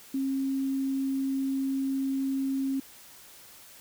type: tone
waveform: sine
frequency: 269.6 Hz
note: C#4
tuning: 48 cents flat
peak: -26 dBFS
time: 0.14-2.8 s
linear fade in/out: 5 ms
effects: white hiss -51 dBFS RMS until 3.8 s